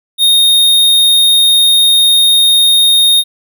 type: tone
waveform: square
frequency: 3702 Hz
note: A#7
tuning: 13 cents flat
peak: -6 dBFS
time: 0.18-3.24 s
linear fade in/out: 50 ms
effects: none